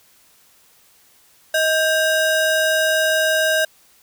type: ring-modulated tone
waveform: square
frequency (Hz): 1108.7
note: C#6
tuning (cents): 0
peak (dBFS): -13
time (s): 1.54-3.65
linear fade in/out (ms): 5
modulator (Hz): 476
effects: white hiss -54 dBFS RMS until 4.02 s